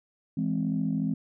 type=chord; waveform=sine; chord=E augmented; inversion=none; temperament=equal; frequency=164.81 / 207.7 / 261.6 Hz; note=E3 / G#3 / B#3; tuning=0 / 0 / 0 cents; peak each=-29 dBFS; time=0.37-1.14 s; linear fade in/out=5 ms; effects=tanh soft clip ceiling -17 dBFS